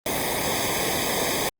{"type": "noise with comb filter", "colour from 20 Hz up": "pink", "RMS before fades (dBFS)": -25, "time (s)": [0.06, 1.49], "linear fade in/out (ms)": 2, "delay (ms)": 0.71, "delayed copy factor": -0.95, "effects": ["Opus 32 kbps"]}